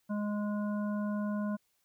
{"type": "harmonic tone", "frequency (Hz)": 207.7, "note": "G#3", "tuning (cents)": 0, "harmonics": [1, 3, 5, 7], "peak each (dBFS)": [-31, -41, -45, -48], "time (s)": [0.09, 1.57], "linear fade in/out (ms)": 20, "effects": ["white hiss -75 dBFS RMS until 1.84 s"]}